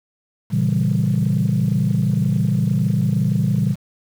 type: chord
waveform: sine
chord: A# diminished seventh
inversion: none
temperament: equal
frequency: 116.54 / 138.59 / 164.81 / 196 Hz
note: A#2 / C#3 / E3 / G3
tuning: 0 / 0 / 0 / 0 cents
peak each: -20 dBFS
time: 0.5-3.76 s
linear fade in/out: 50 ms
effects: tanh soft clip ceiling -9 dBFS + 7-bit